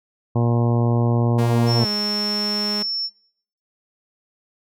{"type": "harmonic tone", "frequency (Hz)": 118.5, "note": "A#2", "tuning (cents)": 29, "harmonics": [1, 2, 3, 4, 5, 6, 7, 8, 9], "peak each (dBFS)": [-17, -23, -27, -29, -31, -33, -34, -35, -36], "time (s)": [0.35, 1.85], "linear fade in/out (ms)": 10}
{"type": "tone with pitch glide", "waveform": "sawtooth", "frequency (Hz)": [233.1, 207.7], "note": ["A#3", "G#3"], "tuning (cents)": [0, 0], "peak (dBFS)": -21, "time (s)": [1.38, 2.83], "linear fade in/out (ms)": 10, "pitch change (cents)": -200, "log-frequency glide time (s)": [1.78, 1.87]}
{"type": "tone", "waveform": "sine", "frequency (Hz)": 5400, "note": "E8", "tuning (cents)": 41, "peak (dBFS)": -22, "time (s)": [1.66, 3.1], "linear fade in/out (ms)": 50}
{"effects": ["noise-tail reverb RT60 0.7 s tail -25 dB re dry"]}